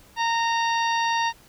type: harmonic tone with a mistuned harmonic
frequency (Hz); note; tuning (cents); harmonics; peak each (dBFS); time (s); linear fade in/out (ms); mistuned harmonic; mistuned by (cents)
923; A#5; -17; 1 / 2 / 3 / 4 / 5 / 6; -22 / -28 / -32 / -34 / -36 / -38; 0.16-1.33; 50; 6; +45
effects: pink hiss -53 dBFS RMS until 1.48 s